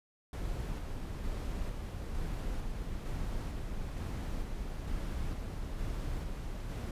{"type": "noise with tremolo", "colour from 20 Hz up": "brown", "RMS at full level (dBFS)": -36, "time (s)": [0.33, 6.91], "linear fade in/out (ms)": 2, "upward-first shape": "square", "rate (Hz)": 1.1, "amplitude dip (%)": 25, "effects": ["resampled to 32000 Hz"]}